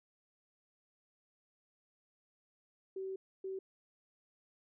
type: tone bursts at uneven times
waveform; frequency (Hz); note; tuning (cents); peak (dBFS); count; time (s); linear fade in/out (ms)
sine; 382.3; G4; -43; -38; 2; 2.96-3.16 / 3.44-3.59; 5
effects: none